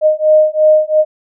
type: beating tone pair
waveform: sine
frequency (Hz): 616 / 618.9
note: D#5 / D#5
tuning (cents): -17 / -9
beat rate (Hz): 2.9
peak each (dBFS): -10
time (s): 0.01-1.05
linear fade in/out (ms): 50
effects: none